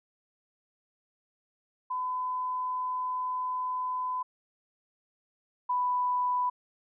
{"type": "tone pair in turn", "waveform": "sine", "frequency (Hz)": [1009, 992.2], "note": ["B5", "B5"], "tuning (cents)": [37, 8], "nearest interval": "unison", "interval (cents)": 29, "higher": "first", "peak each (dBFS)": [-29, -25], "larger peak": "second", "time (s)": [[1.9, 4.23], [5.69, 6.5]], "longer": "first", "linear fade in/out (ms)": 10, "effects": []}